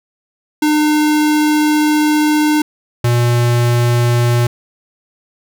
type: tone pair in turn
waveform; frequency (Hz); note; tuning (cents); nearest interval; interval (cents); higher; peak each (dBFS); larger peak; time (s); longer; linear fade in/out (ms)
square; 302.5 / 120.05; D#4 / B2; -49 / -49; octave + major third; 1600; first; -11; neither; 0.62-2.62 / 3.04-4.47; first; 5
effects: none